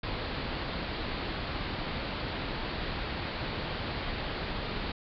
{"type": "low-pass noise", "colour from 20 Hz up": "pink", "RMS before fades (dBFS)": -35, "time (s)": [0.03, 4.92], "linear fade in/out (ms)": 5, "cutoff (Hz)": 4700, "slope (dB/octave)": 96, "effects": []}